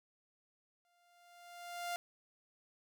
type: tone with exponential growth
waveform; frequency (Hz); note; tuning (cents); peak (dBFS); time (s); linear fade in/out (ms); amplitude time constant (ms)
sawtooth; 698.5; F5; 0; -32; 0.85-1.96; 0; 240
effects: none